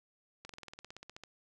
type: slowing click train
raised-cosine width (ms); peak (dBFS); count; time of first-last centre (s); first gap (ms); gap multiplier
0.2; -30; 15; 0.45-1.237; 43; 1.04
effects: none